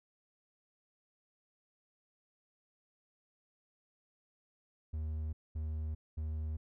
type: tone bursts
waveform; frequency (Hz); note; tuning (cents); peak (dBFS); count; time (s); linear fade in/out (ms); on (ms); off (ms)
triangle; 77.78; D#2; 0; -33; 3; 4.93-6.57; 10; 400; 220
effects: none